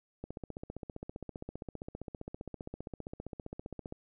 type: click train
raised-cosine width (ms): 2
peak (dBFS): -27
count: 57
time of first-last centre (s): 0.24-3.924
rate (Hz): 15.2
effects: none